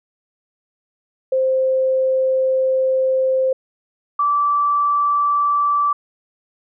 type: tone pair in turn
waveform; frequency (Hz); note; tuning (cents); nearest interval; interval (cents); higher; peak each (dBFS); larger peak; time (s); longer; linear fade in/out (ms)
sine; 523.3 / 1161.6; C5 / D6; 0 / -19; octave + major second; 1381; second; -14; neither; 1.32-3.53 / 4.19-5.93; first; 5
effects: none